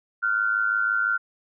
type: tone pair together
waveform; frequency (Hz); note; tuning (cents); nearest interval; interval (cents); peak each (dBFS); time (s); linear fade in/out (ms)
sine; 1396.9 / 1502.8; F6 / F#6; 0 / +26; minor second; 126; -22 / -25; 0.22-1.18; 20
effects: none